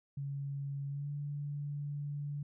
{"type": "tone with pitch glide", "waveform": "sine", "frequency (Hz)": [140, 144.69], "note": ["C#3", "D3"], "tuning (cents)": [18, -25], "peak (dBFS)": -36, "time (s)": [0.17, 2.43], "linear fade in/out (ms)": 5, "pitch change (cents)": 57, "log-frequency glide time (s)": [0.88, 1.1], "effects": []}